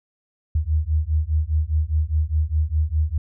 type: beating tone pair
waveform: sine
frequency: 75.2 / 80.1 Hz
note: D2 / E2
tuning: +42 / -49 cents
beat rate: 4.9 Hz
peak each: -21 dBFS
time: 0.55-3.18 s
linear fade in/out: 5 ms
effects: none